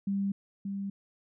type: tone pair in turn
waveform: sine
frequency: 197.8 / 197.8 Hz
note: G3 / G3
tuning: +16 / +16 cents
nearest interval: unison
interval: 0 cents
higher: neither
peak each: -27 / -32 dBFS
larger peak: first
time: 0.07-0.32 / 0.65-0.9 s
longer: neither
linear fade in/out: 5 ms
effects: none

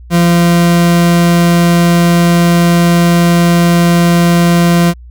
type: tone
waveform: 40% pulse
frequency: 171.9 Hz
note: F3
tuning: 27 cents flat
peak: -5 dBFS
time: 0.1-4.94 s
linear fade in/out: 50 ms
effects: added 60 Hz sine -30 dBFS peak until 5.1 s

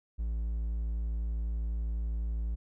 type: tone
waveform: triangle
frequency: 56 Hz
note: A1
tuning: 31 cents sharp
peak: -28 dBFS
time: 0.18-2.56 s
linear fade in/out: 20 ms
effects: none

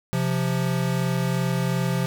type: tone pair together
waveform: square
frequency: 131.1 / 173.84 Hz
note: C3 / F3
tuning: +4 / -8 cents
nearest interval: perfect fourth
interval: 488 cents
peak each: -25 dBFS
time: 0.13-2.06 s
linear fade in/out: 0 ms
effects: none

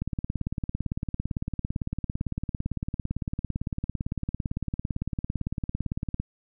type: click train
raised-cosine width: 5 ms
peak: -16 dBFS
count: 111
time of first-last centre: 0.02-6.2 s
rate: 17.8 Hz
effects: none

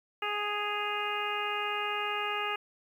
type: harmonic tone with a mistuned harmonic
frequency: 415.3 Hz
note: G#4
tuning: in tune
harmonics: 1 / 2 / 3 / 4 / 5 / 6 / 7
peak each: -39 / -37 / -35 / -40 / -40 / -38 / -38 dBFS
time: 0.22-2.56 s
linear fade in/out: 5 ms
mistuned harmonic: 7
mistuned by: -49 cents
effects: 10-bit

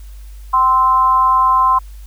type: tone with amplitude modulation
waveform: sine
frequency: 1040 Hz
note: C6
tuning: 11 cents flat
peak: -6 dBFS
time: 0.53-1.79 s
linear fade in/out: 10 ms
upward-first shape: sine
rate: 271 Hz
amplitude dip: 65%
effects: added 50 Hz sine -31 dBFS peak until 2.06 s + white hiss -50 dBFS RMS until 2.06 s

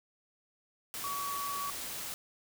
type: tone in noise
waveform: sine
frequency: 1132 Hz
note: C#6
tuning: 36 cents sharp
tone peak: -35 dBFS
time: 1.04-1.7 s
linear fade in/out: 0 ms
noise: white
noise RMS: -40 dBFS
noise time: 0.94-2.14 s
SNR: +2 dB
effects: none

